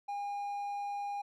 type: tone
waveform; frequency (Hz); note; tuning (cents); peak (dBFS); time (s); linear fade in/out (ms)
triangle; 811; G#5; -41; -33; 0.08-1.22; 10
effects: none